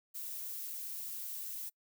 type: noise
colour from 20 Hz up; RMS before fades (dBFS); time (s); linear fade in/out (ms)
violet; -42; 0.14-1.7; 20
effects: noise-tail reverb RT60 0.1 s tail -26 dB re dry